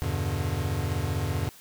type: chord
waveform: square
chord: E minor seventh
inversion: none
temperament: equal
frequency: 82.41 / 98 / 123.47 / 146.83 Hz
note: E2 / G2 / B2 / D3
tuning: 0 / 0 / 0 / 0 cents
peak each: -32 / -31 / -35 / -34 dBFS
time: 0.02-1.49 s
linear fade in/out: 0 ms
effects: white hiss -51 dBFS RMS until 1.6 s